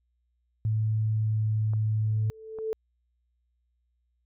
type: tone with pitch glide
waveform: sine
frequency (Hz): 109.1 to 108.41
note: A2 to A2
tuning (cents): -14 to -25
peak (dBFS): -23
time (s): 0.65-2.3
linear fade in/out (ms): 0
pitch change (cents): -11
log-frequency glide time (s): 1.08-1.48
type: clicks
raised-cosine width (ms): 1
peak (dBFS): -31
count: 2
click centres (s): 1.735 / 2.587
type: tone with exponential growth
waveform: sine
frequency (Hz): 440.1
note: A4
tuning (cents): 0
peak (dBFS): -25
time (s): 2.04-2.73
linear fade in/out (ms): 0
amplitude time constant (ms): 150
effects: added 60 Hz sine -70 dBFS peak until 4.25 s